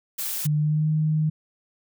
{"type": "noise", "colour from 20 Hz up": "blue", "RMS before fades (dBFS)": -29, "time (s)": [0.18, 0.47], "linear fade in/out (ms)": 10}
{"type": "tone with pitch glide", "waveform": "sine", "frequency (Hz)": [150.2, 154.96], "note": ["D3", "D#3"], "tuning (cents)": [39, -7], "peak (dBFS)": -19, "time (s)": [0.45, 1.3], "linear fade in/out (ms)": 10, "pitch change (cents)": 54, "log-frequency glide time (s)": [0.57, 0.88]}
{"effects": []}